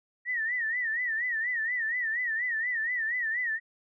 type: tone with vibrato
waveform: sine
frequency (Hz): 1877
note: A#6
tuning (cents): +11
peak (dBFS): -27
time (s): 0.25-3.6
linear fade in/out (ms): 50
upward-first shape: sine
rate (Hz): 4.2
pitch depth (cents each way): 120
effects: none